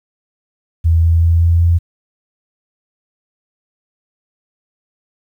sine tone with pitch steps, 82.41 / 83.08 / 83.75 / 84.43 / 85.12 Hz, E2 / E2 / E2 / E2 / F2, 0 / +14 / +28 / +42 / -44 cents, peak -8 dBFS, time 0.84-1.79 s, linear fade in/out 20 ms, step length 190 ms, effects 8-bit

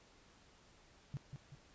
sine tone with echo, 138.59 Hz, C#3, in tune, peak -38 dBFS, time 1.14-1.17 s, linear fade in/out 0 ms, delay 190 ms, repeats 2, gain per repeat -6 dB, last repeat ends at 1.55 s, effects pink hiss -65 dBFS RMS until 1.74 s + resampled to 16000 Hz

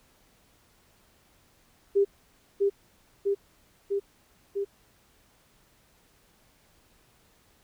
sine tone with echo, 399 Hz, G4, 31 cents sharp, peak -18 dBFS, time 1.95-2.05 s, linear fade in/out 20 ms, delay 650 ms, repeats 4, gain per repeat -2 dB, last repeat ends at 4.65 s, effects pink hiss -63 dBFS RMS until 7.63 s

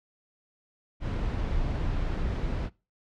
brown noise, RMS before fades -29 dBFS, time 1-2.7 s, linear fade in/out 50 ms, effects noise-tail reverb RT60 0.3 s tail -23 dB re dry + low-pass 4000 Hz 12 dB/octave

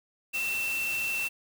sine tone in noise, 2687 Hz, E7, 33 cents sharp, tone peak -28 dBFS, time 0.33-1.29 s, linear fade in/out 20 ms, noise white, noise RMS -38 dBFS, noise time 0.33-1.29 s, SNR +7 dB, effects none

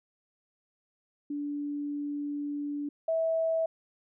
sine tone pair in turn, 290 / 651 Hz, D4 / E5, -22 / -22 cents, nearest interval octave + major second, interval 1400 cents, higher second, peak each -31 / -25 dBFS, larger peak second, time 1.3-2.89 / 3.08-3.66 s, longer first, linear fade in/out 5 ms, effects none

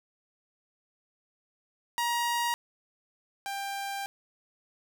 sawtooth tone pair in turn, 948 / 792.4 Hz, A#5 / G5, +29 / +18 cents, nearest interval minor third, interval 311 cents, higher first, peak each -23 / -29 dBFS, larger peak first, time 1.98-2.54 / 3.46-4.06 s, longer second, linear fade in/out 0 ms, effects none

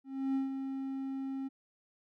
triangle tone with ADSR envelope, 268.7 Hz, C4, 46 cents sharp, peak -26 dBFS, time 0.04-1.49 s, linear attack 310 ms, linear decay 140 ms, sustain -7 dB, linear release 21 ms, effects none

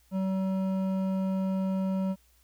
sine tone with hard clipping, 190.3 Hz, F#3, 49 cents sharp, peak -28 dBFS, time 0.11-2.16 s, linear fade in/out 50 ms, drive 10 dB, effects added 60 Hz sine -63 dBFS peak until 2.43 s + white hiss -66 dBFS RMS until 2.43 s

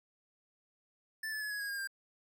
square tone with pitch steps, 1760 / 1730.8 / 1702 / 1673.7 / 1645.9 / 1618.6 / 1591.7 Hz, A6 / A6 / G#6 / G#6 / G#6 / G#6 / G6, 0 / -29 / +42 / +13 / -16 / -45 / +26 cents, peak -37 dBFS, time 1.23-1.874 s, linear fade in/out 5 ms, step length 92 ms, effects none

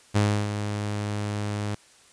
sawtooth tone with ADSR envelope, 103.83 Hz, G#2, in tune, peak -14 dBFS, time 0.14-1.75 s, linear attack 23 ms, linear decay 310 ms, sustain -9 dB, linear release 7 ms, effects white hiss -55 dBFS RMS until 2.12 s + resampled to 22050 Hz

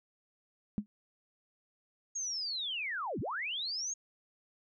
sine tone with exponential decay, 207.7 Hz, G#3, in tune, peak -25 dBFS, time 0.78-0.86 s, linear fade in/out 0 ms, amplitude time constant 16 ms
sine linear two-way sweep, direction down then up, 6645 to 81.8 to 6645 Hz, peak -34 dBFS, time 2.15-3.94 s, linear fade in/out 10 ms, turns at 3.2 s
effects none

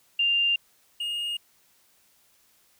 sine / triangle tone pair in turn, 2794 / 2848 Hz, F7 / F7, 0 / +33 cents, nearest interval unison, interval 33 cents, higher second, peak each -20 / -26 dBFS, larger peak first, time 0.19-0.56 / 1-1.37 s, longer neither, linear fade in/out 5 ms, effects white hiss -63 dBFS RMS until 2.79 s

